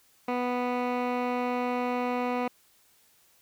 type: tone with low-pass filter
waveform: 15% pulse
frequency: 246.9 Hz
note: B3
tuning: in tune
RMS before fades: -29 dBFS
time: 0.28-2.48 s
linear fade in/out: 5 ms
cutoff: 2100 Hz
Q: 1.1
effects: white hiss -63 dBFS RMS until 3.41 s